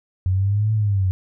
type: exponential two-way sweep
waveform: sine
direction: up then down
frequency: 91.2 to 110 to 91.5 Hz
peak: -16 dBFS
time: 0.26-1.11 s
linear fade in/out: 0 ms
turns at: 0.73 s
effects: none